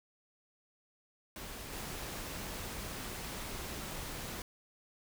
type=noise with level steps; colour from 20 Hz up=pink; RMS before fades=-45 / -42 dBFS; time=1.36-4.42 s; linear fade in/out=2 ms; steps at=1.72 s; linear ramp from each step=20 ms; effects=none